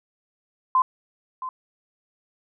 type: tone with echo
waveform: sine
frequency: 1032 Hz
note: C6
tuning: 24 cents flat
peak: -15 dBFS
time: 0.75-0.82 s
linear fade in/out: 2 ms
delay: 670 ms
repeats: 1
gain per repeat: -13 dB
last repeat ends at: 1.49 s
effects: none